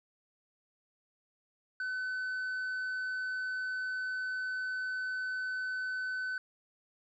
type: tone with tanh clipping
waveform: sine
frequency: 1512 Hz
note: F#6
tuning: 37 cents sharp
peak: -34 dBFS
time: 1.8-6.38 s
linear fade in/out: 2 ms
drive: 3 dB
effects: none